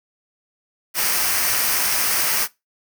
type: noise with comb filter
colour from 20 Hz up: white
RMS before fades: -20 dBFS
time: 0.94-2.48 s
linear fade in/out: 50 ms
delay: 0.27 ms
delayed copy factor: -0.5
effects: noise-tail reverb RT60 0.2 s tail -20 dB re dry